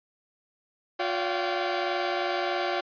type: tone cluster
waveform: sawtooth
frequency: 356.1 / 573 / 689 / 771 Hz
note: F4 / D5 / F5 / G5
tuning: +34 / -43 / -24 / -29 cents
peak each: -27 / -28 / -29 / -28 dBFS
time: 0.99-2.81 s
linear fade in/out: 10 ms
effects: resampled to 11025 Hz